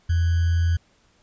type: tone with sample-and-hold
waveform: sine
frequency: 84.4 Hz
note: E2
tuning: 41 cents sharp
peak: -17 dBFS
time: 0.09-0.77 s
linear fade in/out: 10 ms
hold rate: 1575 Hz
effects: pink hiss -61 dBFS RMS until 1.22 s + resampled to 16000 Hz